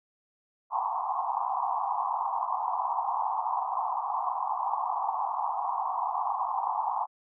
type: band-pass noise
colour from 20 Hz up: white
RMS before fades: -30 dBFS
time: 0.7-7.07 s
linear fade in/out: 50 ms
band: 730 to 1100 Hz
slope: 96 dB/octave
effects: none